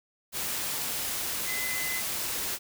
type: tone in noise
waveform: sine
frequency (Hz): 2032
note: B6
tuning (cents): +49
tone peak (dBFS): -33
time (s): 1.45-2.03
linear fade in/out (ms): 50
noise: white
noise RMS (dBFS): -32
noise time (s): 0.32-2.59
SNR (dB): -4
effects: none